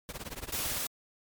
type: noise with tremolo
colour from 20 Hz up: pink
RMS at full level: -37 dBFS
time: 0.09-0.78 s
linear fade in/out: 0 ms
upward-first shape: triangle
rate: 18 Hz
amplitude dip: 100%
type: noise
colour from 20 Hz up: white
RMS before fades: -34 dBFS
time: 0.52-0.87 s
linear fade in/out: 5 ms
effects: MP3 96 kbps